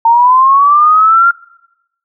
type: linear sweep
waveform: sine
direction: up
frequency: 908 to 1396.9 Hz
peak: -4 dBFS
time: 0.05-1.31 s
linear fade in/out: 5 ms
effects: noise-tail reverb RT60 0.9 s tail -24 dB re dry